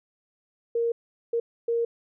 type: tone bursts at uneven times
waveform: sine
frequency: 466.2 Hz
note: A#4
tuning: in tune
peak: -22 dBFS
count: 3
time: 0.75-0.92 / 1.33-1.4 / 1.68-1.85 s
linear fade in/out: 5 ms
effects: none